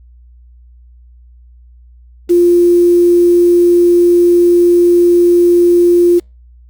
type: tone with quantisation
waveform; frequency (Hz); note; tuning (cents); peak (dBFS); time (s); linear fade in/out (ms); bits
sine; 349.2; F4; 0; -5; 2.29-6.2; 20; 5
effects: added 60 Hz sine -38 dBFS peak until 6.69 s + Opus 48 kbps